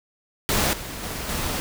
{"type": "noise with level steps", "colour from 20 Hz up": "pink", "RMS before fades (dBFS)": [-21, -34, -31, -27], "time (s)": [0.49, 1.6], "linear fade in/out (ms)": 0, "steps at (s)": [0.73, 1.03, 1.29], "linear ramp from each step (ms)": 2, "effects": []}